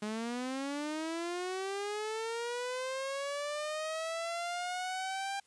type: linear sweep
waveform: sawtooth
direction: up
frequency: 207.8 to 797 Hz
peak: -31 dBFS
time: 0.02-5.4 s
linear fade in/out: 5 ms
effects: white hiss -68 dBFS RMS until 5.46 s + resampled to 22050 Hz